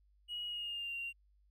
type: tone with pitch glide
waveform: triangle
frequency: 2901 to 2767 Hz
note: F#7 to F7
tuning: -35 to -17 cents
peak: -35 dBFS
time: 0.28-1.13 s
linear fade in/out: 50 ms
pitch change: -82 cents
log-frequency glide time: 0.47-0.95 s
effects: tanh soft clip ceiling -36 dBFS + added 50 Hz sine -66 dBFS peak until 1.5 s